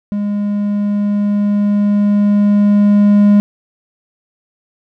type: tone with level ramp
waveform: triangle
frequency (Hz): 205.1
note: G#3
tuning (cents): -21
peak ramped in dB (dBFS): -13 to -3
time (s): 0.12-3.4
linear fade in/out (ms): 0
effects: none